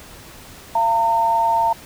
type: tone pair together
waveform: sine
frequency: 682 / 911.3 Hz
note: F5 / A#5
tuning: -41 / -39 cents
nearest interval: perfect fourth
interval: 502 cents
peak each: -22 / -15 dBFS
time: 0.75-1.73 s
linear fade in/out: 5 ms
effects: pink hiss -41 dBFS RMS until 1.85 s